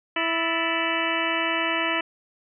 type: harmonic tone with a mistuned harmonic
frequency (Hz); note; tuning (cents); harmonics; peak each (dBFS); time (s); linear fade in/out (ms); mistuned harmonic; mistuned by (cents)
329.6; E4; 0; 1 / 2 / 3 / 4 / 5 / 6 / 7 / 8 / 9; -31 / -31 / -31 / -31 / -31 / -31 / -31 / -31 / -31; 0.16-2.01; 5; 5; +110
effects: none